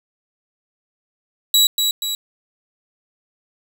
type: tone with echo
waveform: sawtooth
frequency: 3900 Hz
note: B7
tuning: 23 cents flat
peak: -8 dBFS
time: 1.54-1.67 s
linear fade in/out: 2 ms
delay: 240 ms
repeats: 2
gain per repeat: -5 dB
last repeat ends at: 2.15 s
effects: 7-bit